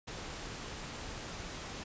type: noise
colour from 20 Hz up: pink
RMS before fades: -43 dBFS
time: 0.07-1.84 s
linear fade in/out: 10 ms
effects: resampled to 16000 Hz

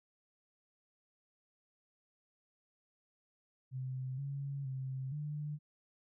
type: tone with pitch steps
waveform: sine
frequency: 129.9 / 139.5 / 132.1 / 148.8 Hz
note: C3 / C#3 / C3 / D3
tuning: -12 / +11 / +17 / +23 cents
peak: -37 dBFS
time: 3.71-5.59 s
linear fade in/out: 50 ms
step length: 470 ms
effects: none

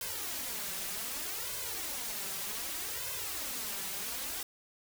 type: noise with flanger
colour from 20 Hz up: white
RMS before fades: -38 dBFS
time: 0.01-4.43 s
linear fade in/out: 2 ms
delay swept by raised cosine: 1.9 to 5.2 ms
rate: 0.65 Hz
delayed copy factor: +0.9
effects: none

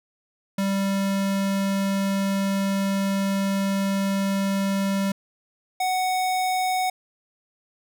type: tone pair in turn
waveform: square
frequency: 196 / 742.4 Hz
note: G3 / F#5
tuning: 0 / +6 cents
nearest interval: octave + major seventh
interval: 2306 cents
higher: second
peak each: -22 dBFS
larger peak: neither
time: 0.58-5.12 / 5.8-6.9 s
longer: first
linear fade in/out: 5 ms
effects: none

